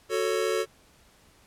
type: chord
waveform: square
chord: F# minor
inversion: none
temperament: just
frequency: 370 / 444 / 555 Hz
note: F#4 / A4 / C#5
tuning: 0 / +16 / +2 cents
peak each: -30 / -28 / -32 dBFS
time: 0.09-0.66 s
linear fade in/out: 50 ms
effects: pink hiss -59 dBFS RMS until 1.46 s + low-pass 12000 Hz 12 dB/octave